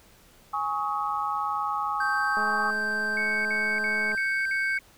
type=chord; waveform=sine; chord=Ab suspended fourth; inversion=none; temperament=equal with one note detuned; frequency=830.6 / 1108.7 / 1269.2 Hz; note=Ab5 / Db6 / Eb6; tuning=0 / 0 / +34 cents; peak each=-30 dBFS; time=0.53-2.71 s; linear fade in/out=10 ms
type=tone; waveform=triangle; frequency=1564 Hz; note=G6; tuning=4 cents flat; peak=-24 dBFS; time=2-4.78 s; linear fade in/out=5 ms
type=click train; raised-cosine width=1 ms; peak=-24 dBFS; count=378; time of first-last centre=2.37-4.148 s; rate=212 Hz
type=tone bursts; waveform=sine; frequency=2217 Hz; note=C#7; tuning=in tune; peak=-28 dBFS; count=5; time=3.17-4.79 s; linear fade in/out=2 ms; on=280 ms; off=55 ms
effects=pink hiss -56 dBFS RMS until 4.97 s